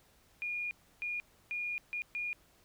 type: tone bursts at uneven times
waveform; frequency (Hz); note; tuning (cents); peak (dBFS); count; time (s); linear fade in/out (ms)
sine; 2431; D#7; -41; -34; 5; 0.42-0.71 / 1.02-1.2 / 1.51-1.78 / 1.93-2.02 / 2.15-2.33; 0
effects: pink hiss -66 dBFS RMS until 2.64 s